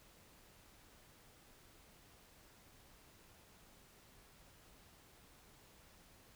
silence, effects pink hiss -64 dBFS RMS until 6.35 s

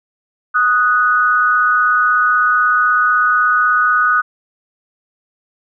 sine tone pair together, 1244.5 / 1480.7 Hz, D#6 / F#6, 0 / +1 cents, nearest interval minor third, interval 301 cents, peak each -13 dBFS, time 0.54-4.22 s, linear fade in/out 20 ms, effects none

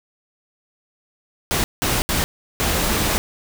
pink noise bursts at uneven times, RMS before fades -20 dBFS, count 4, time 1.51-1.64 / 1.82-2.02 / 2.09-2.24 / 2.6-3.18 s, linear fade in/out 0 ms, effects none

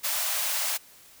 white high-pass noise, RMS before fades -28 dBFS, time 0.03-0.78 s, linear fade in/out 20 ms, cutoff 560 Hz, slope 96 dB/octave, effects white hiss -53 dBFS RMS until 1.2 s

